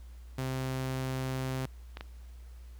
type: tone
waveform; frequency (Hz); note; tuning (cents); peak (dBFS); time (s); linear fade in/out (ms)
sawtooth; 130.81; C3; 0; -28; 0.38-1.66; 5
type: clicks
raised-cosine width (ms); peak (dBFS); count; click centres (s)
0.3; -24; 2; 1.971 / 2.009
effects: added 60 Hz sine -45 dBFS peak until 2.79 s + pink hiss -64 dBFS RMS until 2.79 s